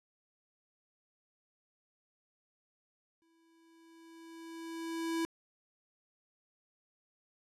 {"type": "tone with exponential growth", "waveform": "square", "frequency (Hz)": 329.6, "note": "E4", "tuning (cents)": 0, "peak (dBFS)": -31, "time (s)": [3.22, 5.25], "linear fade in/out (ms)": 0, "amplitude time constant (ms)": 440, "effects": ["low-pass 12000 Hz 12 dB/octave"]}